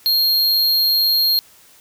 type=tone; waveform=square; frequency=4234 Hz; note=C8; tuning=20 cents sharp; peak=-14 dBFS; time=0.06-1.39 s; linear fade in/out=0 ms; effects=white hiss -49 dBFS RMS until 1.8 s